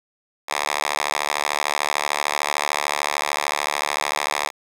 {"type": "tone with high-pass filter", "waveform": "5% pulse", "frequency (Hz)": 73.42, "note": "D2", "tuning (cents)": 0, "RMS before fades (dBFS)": -24, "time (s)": [0.47, 4.51], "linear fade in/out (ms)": 50, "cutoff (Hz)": 1100, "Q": 1.2, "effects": ["low-pass 11000 Hz 12 dB/octave", "7-bit"]}